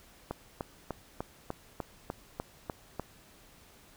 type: click train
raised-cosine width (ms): 1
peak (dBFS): -20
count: 10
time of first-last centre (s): 0.31-2.997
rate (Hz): 3.35
effects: pink hiss -58 dBFS RMS until 3.96 s